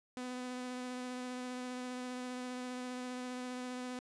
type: tone with vibrato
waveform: sawtooth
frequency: 250.8 Hz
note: B3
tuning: 27 cents sharp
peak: -36 dBFS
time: 0.17-3.99 s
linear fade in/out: 0 ms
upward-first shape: triangle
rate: 15 Hz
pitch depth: 15 cents each way
effects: resampled to 22050 Hz + 11-bit